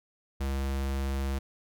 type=tone; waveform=square; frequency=67.9 Hz; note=C#2; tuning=35 cents flat; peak=-29 dBFS; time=0.4-1.39 s; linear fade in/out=10 ms; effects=none